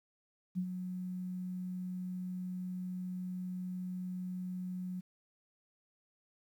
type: tone with ADSR envelope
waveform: sine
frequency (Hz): 182.7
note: F#3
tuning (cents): -22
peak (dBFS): -30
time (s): 0.55-5.01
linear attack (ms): 31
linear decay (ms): 73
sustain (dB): -7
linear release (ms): 16
effects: 11-bit